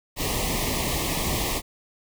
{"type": "band-stop noise", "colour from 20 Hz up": "pink", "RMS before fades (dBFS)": -26, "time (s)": [0.16, 1.62], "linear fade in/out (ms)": 50, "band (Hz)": [1200, 1800], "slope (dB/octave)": 96, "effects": []}